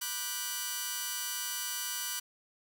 5% pulse chord, G major seventh, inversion first, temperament just, 980 / 1176 / 1470 / 1568 Hz, B5 / D6 / F#6 / G6, -14 / +2 / -12 / 0 cents, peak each -30 / -32 / -28 / -30 dBFS, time 0.01-2.2 s, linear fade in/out 10 ms, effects none

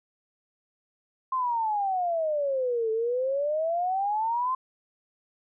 sine exponential two-way sweep, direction down then up, 1060 to 436.7 to 1051 Hz, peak -24 dBFS, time 1.32-4.55 s, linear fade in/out 5 ms, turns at 2.91 s, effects none

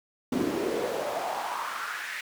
brown noise with high-pass filter sweep, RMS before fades -31 dBFS, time 0.32-2.21 s, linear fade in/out 5 ms, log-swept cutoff 260 to 2000 Hz, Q 3.9, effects none

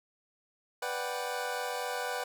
25% pulse chord, G major seventh, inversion first, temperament equal, 493.9 / 587.3 / 740 / 784 Hz, B4 / D5 / F#5 / G5, 0 / 0 / 0 / 0 cents, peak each -33 / -37 / -35 / -36 dBFS, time 0.82-2.24 s, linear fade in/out 5 ms, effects none

